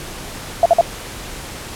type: tone bursts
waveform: sine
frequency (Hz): 679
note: F5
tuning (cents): -49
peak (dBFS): -6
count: 3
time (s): 0.63-0.811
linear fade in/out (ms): 2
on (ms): 27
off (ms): 50
effects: pink hiss -31 dBFS RMS until 1.75 s + low-pass 12000 Hz 12 dB/octave